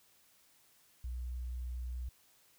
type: tone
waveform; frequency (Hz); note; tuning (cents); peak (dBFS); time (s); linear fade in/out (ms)
sine; 61.4; B1; -9; -37; 1.04-2.09; 5
effects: white hiss -67 dBFS RMS until 2.58 s